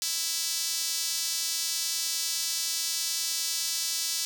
sawtooth tone with high-pass filter, 329.6 Hz, E4, in tune, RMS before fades -30 dBFS, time 0.02-4.25 s, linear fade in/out 0 ms, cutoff 5100 Hz, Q 1.7, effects none

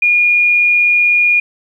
sine tone, 2432 Hz, D#7, 40 cents flat, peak -8 dBFS, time 0.02-1.4 s, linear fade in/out 5 ms, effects 8-bit

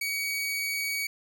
sawtooth tone, 2257 Hz, C#7, 31 cents sharp, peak -25 dBFS, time 0.01-1.07 s, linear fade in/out 5 ms, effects none

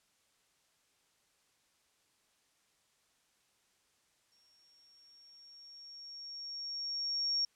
sine tone with exponential growth, 5550 Hz, F8, 12 cents flat, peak -28 dBFS, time 4.32-7.45 s, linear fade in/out 2 ms, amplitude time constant 680 ms, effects white hiss -73 dBFS RMS until 7.55 s + low-pass 9000 Hz 12 dB/octave

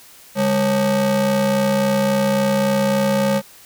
square ring-modulated tone, 171.6 Hz, F3, 30 cents flat, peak -13 dBFS, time 0.35-3.42 s, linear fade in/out 50 ms, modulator 375 Hz, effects white hiss -45 dBFS RMS until 3.65 s

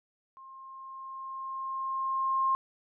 sine tone with level ramp, 1064 Hz, C6, 29 cents sharp, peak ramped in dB -47 to -23 dBFS, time 0.37-2.55 s, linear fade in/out 0 ms, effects none

